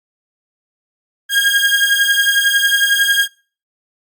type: beating tone pair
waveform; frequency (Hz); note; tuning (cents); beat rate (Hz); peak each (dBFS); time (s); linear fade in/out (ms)
30% pulse; 1619 / 1630; G#6 / G#6; -45 / -33; 11; -12; 1.29-3.28; 50
effects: noise-tail reverb RT60 0.4 s tail -25 dB re dry + Opus 48 kbps